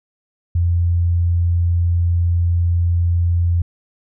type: tone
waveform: sine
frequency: 86.2 Hz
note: F2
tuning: 22 cents flat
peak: -13 dBFS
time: 0.55-3.62 s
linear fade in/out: 5 ms
effects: none